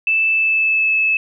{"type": "tone with pitch glide", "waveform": "sine", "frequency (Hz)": [2637, 2605], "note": ["E7", "E7"], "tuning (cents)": [0, -21], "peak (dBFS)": -13, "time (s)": [0.07, 1.17], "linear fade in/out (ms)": 2, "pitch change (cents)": -21, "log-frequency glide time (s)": [0.3, 0.95], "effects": []}